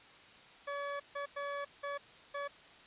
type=tone bursts at uneven times; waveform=20% pulse; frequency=568 Hz; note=C#5; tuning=42 cents sharp; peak=-32 dBFS; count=5; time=0.67-1 / 1.15-1.26 / 1.36-1.65 / 1.83-1.98 / 2.34-2.48 s; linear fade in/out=10 ms; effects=white hiss -57 dBFS RMS until 2.86 s + resampled to 8000 Hz